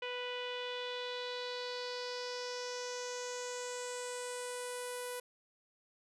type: tone with low-pass filter sweep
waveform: sawtooth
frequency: 493.9 Hz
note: B4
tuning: in tune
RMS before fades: -41 dBFS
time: 0.02-5.2 s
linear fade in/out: 5 ms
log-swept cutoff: 2800 to 11000 Hz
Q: 4
effects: none